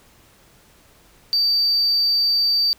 triangle tone, 4633 Hz, D8, 24 cents flat, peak -13 dBFS, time 1.33-2.73 s, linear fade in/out 0 ms, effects tanh soft clip ceiling -12 dBFS + pink hiss -53 dBFS RMS until 2.78 s

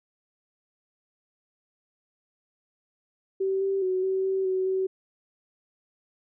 sine tone with pitch steps, 384.7 / 389.6 / 372 / 380.6 / 382.9 / 375.2 / 378.9 Hz, G4 / G4 / F#4 / F#4 / G4 / F#4 / F#4, -33 / -11 / +9 / +49 / -41 / +24 / +41 cents, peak -23 dBFS, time 3.4-4.87 s, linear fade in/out 10 ms, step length 210 ms, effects none

